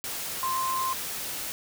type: tone in noise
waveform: sine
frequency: 1046.5 Hz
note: C6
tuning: in tune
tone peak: -26 dBFS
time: 0.43-0.93 s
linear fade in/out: 0 ms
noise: white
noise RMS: -34 dBFS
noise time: 0.04-1.52 s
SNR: +5 dB
effects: none